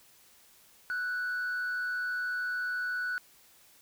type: tone with frequency modulation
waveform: sine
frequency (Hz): 1480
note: F#6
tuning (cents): 0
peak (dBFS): -28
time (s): 0.9-3.18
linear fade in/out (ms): 0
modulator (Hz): 114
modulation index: 0.35
effects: tanh soft clip ceiling -29 dBFS + white hiss -60 dBFS RMS until 3.81 s